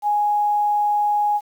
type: tone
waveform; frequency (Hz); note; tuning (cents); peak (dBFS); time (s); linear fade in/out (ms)
sine; 830.6; G#5; 0; -16; 0.02-1.41; 50
effects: 8-bit